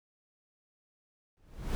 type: noise with exponential growth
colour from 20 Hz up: brown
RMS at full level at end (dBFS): -28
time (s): 1.37-1.75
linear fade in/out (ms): 0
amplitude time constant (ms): 82
effects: none